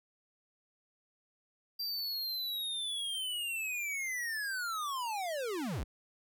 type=linear sweep; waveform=square; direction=down; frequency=4737 to 33.34 Hz; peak=-35 dBFS; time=1.79-5.84 s; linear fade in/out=10 ms; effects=none